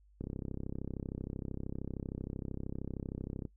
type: click train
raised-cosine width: 3 ms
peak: -26 dBFS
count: 108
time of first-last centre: 0.21-3.452 s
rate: 33 Hz
effects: noise-tail reverb RT60 0.1 s tail -20 dB re dry + added 50 Hz sine -61 dBFS peak until 3.56 s